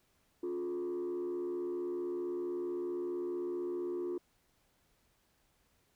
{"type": "tone with frequency modulation", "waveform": "sine", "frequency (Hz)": 355.2, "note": "F4", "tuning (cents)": 29, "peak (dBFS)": -32, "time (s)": [0.43, 4.18], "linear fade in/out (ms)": 5, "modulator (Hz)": 75.5, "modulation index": 0.57, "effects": ["tanh soft clip ceiling -33 dBFS", "pink hiss -73 dBFS RMS until 5.95 s"]}